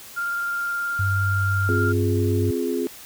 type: tone with vibrato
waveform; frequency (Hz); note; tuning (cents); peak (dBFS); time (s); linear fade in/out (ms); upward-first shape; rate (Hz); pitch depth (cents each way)
sine; 1396.9; F6; 0; -23; 0.16-1.93; 20; sine; 19; 13
type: tone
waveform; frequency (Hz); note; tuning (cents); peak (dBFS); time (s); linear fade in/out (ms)
sine; 98; G2; 0; -20; 0.99-2.51; 5
type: chord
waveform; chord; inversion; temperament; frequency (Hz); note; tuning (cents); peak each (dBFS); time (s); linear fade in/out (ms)
sine; F minor; second; equal with one note detuned; 261.6 / 349.2 / 417.5; C4 / F4 / Ab4; 0 / 0 / +9; -26; 1.69-2.87; 0
effects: white hiss -42 dBFS RMS until 3.05 s